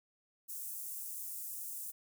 white high-pass noise, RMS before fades -43 dBFS, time 0.48-1.92 s, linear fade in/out 20 ms, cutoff 7700 Hz, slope 24 dB/octave, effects none

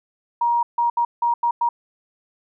sine tone bursts at uneven times, 946 Hz, A#5, 25 cents sharp, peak -16 dBFS, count 6, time 0.41-0.63 / 0.78-0.9 / 0.97-1.05 / 1.22-1.34 / 1.43-1.51 / 1.61-1.69 s, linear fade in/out 5 ms, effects none

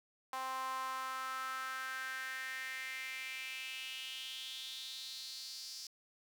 sawtooth tone with high-pass filter sweep, 261.6 Hz, C4, in tune, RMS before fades -43 dBFS, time 0.33-5.87 s, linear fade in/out 2 ms, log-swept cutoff 920 to 5100 Hz, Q 4.9, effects 11-bit

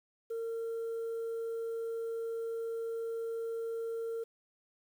sine tone, 457.1 Hz, A#4, 34 cents flat, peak -32 dBFS, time 0.3-4.24 s, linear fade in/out 10 ms, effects tanh soft clip ceiling -33 dBFS + 10-bit

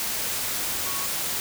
sine tone in noise, 1108 Hz, C#6, 1 cent flat, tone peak -36 dBFS, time 0.86-1.06 s, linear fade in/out 0 ms, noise white, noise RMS -28 dBFS, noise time 0-1.4 s, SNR -11 dB, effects none

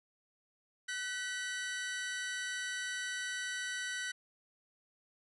sawtooth tone pair together, 1507.6 / 1942 Hz, F#6 / B6, +32 / -30 cents, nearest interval major third, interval 438 cents, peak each -35 / -37 dBFS, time 0.88-4.12 s, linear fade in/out 10 ms, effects resampled to 24000 Hz

